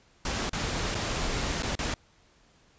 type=noise with dropouts; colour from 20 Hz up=pink; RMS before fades=-30 dBFS; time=0.25-1.94 s; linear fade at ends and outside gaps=2 ms; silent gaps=0.495-0.531 / 0.946-0.95 / 1.624-1.631 / 1.753-1.79 s; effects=pink hiss -62 dBFS RMS until 2.78 s + resampled to 16000 Hz